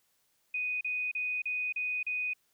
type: tone bursts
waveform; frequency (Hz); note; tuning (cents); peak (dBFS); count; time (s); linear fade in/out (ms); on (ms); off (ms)
sine; 2489; D#7; 0; -30; 6; 0.54-2.335; 5; 270; 35
effects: white hiss -73 dBFS RMS until 2.53 s